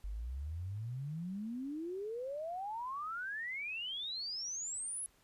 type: exponential sweep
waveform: sine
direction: up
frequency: 47.49 to 10910 Hz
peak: -38 dBFS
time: 0.04-5.06 s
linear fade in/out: 0 ms
effects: pink hiss -69 dBFS RMS until 5.23 s + resampled to 32000 Hz